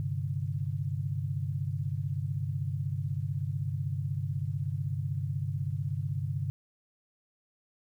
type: chord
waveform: sine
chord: G suspended fourth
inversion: none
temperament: equal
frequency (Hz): 98 / 130.81 / 146.83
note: G2 / C3 / D3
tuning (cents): 0 / 0 / 0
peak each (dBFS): -34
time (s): 0-6.5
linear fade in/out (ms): 0
effects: 11-bit